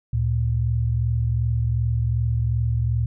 sine tone pair together, 71.84 / 114.5 Hz, D2 / A#2, -38 / -31 cents, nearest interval minor sixth, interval 807 cents, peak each -24 / -20 dBFS, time 0.13-3.06 s, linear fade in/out 5 ms, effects none

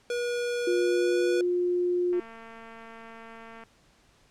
square tone with pitch glide, 482.3 to 488.2 Hz, B4 to B4, -41 to -20 cents, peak -28 dBFS, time 0.1-1.41 s, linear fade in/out 2 ms, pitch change +21 cents, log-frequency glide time 0.76-1.16 s
sine tone, 355.4 Hz, F4, 30 cents sharp, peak -23 dBFS, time 0.67-2.2 s, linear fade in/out 5 ms
click train, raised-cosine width 0.5 ms, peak -32 dBFS, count 343, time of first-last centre 2.13-3.637 s, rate 227 Hz
effects pink hiss -62 dBFS RMS until 4.3 s + low-pass 8000 Hz 12 dB/octave

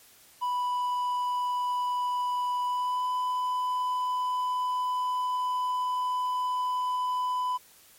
triangle tone with pitch glide, 987.8 to 1000.4 Hz, B5 to B5, 0 to +22 cents, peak -24 dBFS, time 0.41-7.58 s, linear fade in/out 20 ms, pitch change +22 cents, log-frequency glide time 2.65-3.07 s, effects white hiss -56 dBFS RMS until 7.98 s + MP3 64 kbps

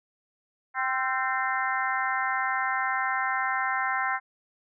harmonic tone with a mistuned harmonic, 260 Hz, C4, 11 cents flat, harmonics 3 / 4 / 5 / 6 / 7 / 8, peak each -31 / -31 / -32 / -32 / -32 / -35 dBFS, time 0.74-4.2 s, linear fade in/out 50 ms, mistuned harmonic 5, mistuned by +55 cents, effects none

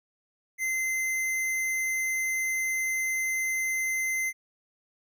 square tone, 2069 Hz, C7, 20 cents flat, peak -27 dBFS, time 0.58-4.33 s, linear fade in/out 50 ms, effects none

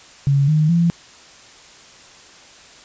sine tone with pitch steps, 139.6 / 154 / 169.89 Hz, C#3 / D#3 / F3, +13 / -17 / -47 cents, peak -12 dBFS, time 0.27-0.9 s, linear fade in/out 0 ms, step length 210 ms, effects white hiss -44 dBFS RMS until 2.84 s + resampled to 16000 Hz

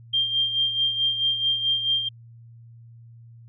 sine tone with tremolo, 3186 Hz, G7, 27 cents sharp, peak -18 dBFS, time 0.13-2.09 s, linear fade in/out 10 ms, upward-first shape sine, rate 4.6 Hz, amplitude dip 60%, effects added 116 Hz sine -44 dBFS peak until 3.48 s

